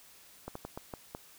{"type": "slowing click train", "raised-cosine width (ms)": 1, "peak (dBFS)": -25, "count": 6, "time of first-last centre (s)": [0.48, 1.149], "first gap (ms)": 74, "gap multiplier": 1.3, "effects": ["white hiss -57 dBFS RMS until 1.38 s"]}